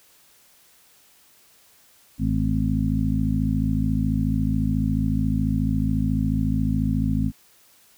harmonic tone with a mistuned harmonic, 54.1 Hz, A1, 29 cents flat, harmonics 1 / 2 / 3 / 4 / 5, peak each -26 / -26 / -26 / -26 / -26 dBFS, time 2.18-7.32 s, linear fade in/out 50 ms, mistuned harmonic 5, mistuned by -63 cents, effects white hiss -56 dBFS RMS until 7.97 s

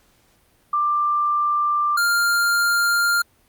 sine / square tone pair in turn, 1184 / 1399.1 Hz, D6 / F6, +14 / +3 cents, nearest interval minor third, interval 289 cents, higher second, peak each -17 dBFS, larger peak neither, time 0.73-1.97 / 1.97-3.22 s, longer second, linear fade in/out 5 ms, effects pink hiss -59 dBFS RMS until 3.48 s + Opus 48 kbps

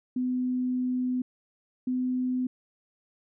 sine tone pair in turn, 252.1 / 253.3 Hz, B3 / B3, +36 / +44 cents, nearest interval unison, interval 8 cents, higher second, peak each -25 dBFS, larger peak neither, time 0.16-1.22 / 1.87-2.47 s, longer first, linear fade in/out 5 ms, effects none

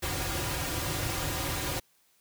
pink noise with comb filter, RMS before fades -32 dBFS, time 0.02-1.8 s, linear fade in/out 10 ms, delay 4.6 ms, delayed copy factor -0.95, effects white hiss -67 dBFS RMS until 2.2 s

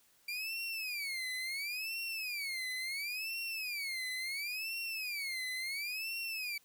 30% pulse tone with vibrato, 2349 Hz, D7, in tune, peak -34 dBFS, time 0.28-6.58 s, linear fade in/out 5 ms, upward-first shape sine, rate 0.72 Hz, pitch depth 260 cents each way, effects white hiss -68 dBFS RMS until 6.64 s

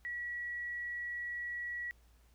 sine tone, 1930 Hz, B6, 40 cents flat, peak -37 dBFS, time 0.05-1.91 s, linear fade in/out 0 ms, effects added 58 Hz sine -62 dBFS peak until 2.34 s + pink hiss -71 dBFS RMS until 2.34 s

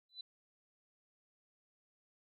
sine tone with exponential growth, 4000 Hz, B7, 21 cents sharp, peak -40 dBFS, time 0.09-0.21 s, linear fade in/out 5 ms, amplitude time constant 26 ms, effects none

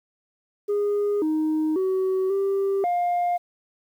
sine tone with pitch steps, 410.5 / 311.5 / 377.4 / 392.7 / 705 Hz, G#4 / D#4 / F#4 / G4 / F5, -20 / +2 / +34 / +3 / +16 cents, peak -18 dBFS, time 0.68-3.38 s, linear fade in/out 20 ms, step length 540 ms, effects tanh soft clip ceiling -19 dBFS + 9-bit

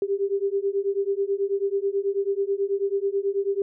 sine beating tone pair, 392 / 401.2 Hz, G4 / G4, 0 / +40 cents, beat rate 9.2 Hz, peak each -25 dBFS, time 0.02-3.62 s, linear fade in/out 2 ms, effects none

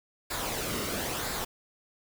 pink noise with flanger, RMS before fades -33 dBFS, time 0.3-1.45 s, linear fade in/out 10 ms, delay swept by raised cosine 0.33 to 1.22 ms, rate 1 Hz, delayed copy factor -0.5, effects none

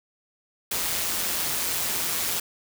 white noise with amplitude modulation, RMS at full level -25 dBFS, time 0.71-2.4 s, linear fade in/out 5 ms, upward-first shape sine, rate 171 Hz, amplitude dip 45%, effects none

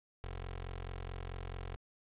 15% pulse tone with notch filter, 44.59 Hz, F1, 37 cents sharp, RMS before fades -43 dBFS, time 0.24-1.76 s, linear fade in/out 0 ms, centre 180 Hz, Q 1, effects resampled to 8000 Hz + 10-bit

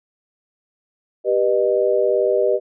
sine chord, G augmented, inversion none, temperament just, 392 / 490 / 612.5 Hz, G4 / B4 / D#5, 0 / -14 / -27 cents, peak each -19 dBFS, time 1.24-2.6 s, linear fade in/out 50 ms, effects none

